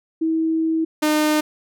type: tone pair in turn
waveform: sine / sawtooth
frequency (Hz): 322.4 / 304.6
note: E4 / D#4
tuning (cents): -38 / -37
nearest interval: minor second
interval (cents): 99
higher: first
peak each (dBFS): -17 / -12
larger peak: second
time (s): 0.21-0.85 / 1.02-1.41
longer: first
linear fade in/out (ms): 10
effects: none